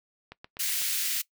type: click train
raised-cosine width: 0.3 ms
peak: -26 dBFS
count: 5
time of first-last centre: 0.32-0.818 s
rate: 8.03 Hz
type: high-pass noise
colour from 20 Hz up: white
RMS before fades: -29 dBFS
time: 0.59-1.22 s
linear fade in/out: 10 ms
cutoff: 1800 Hz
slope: 24 dB/octave
effects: noise-tail reverb RT60 0.1 s tail -20 dB re dry